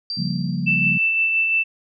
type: tone with exponential decay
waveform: sine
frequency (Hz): 4699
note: D8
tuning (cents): 0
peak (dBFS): -23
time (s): 0.1-1.07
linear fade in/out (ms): 1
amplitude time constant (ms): 210
type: chord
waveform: sine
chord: G half-diminished seventh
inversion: second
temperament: equal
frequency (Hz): 138.59 / 174.61 / 196 / 233.1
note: Db3 / F3 / G3 / Bb3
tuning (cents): 0 / 0 / 0 / 0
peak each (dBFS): -27 / -24 / -28 / -29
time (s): 0.17-0.98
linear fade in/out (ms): 10
type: tone with tremolo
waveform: sine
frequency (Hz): 2657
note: E7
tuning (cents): +13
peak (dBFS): -15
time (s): 0.66-1.64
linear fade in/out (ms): 20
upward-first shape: sine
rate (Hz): 5.8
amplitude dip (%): 30
effects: none